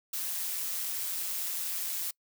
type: noise with amplitude modulation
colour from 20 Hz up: blue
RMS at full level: -32 dBFS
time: 0.13-2.11 s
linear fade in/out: 5 ms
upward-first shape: sine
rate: 175 Hz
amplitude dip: 45%
effects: noise-tail reverb RT60 0.1 s tail -25 dB re dry